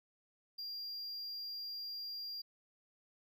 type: tone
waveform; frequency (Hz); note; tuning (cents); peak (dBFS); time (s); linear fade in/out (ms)
triangle; 4780; D8; +30; -40; 0.58-2.42; 10
effects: none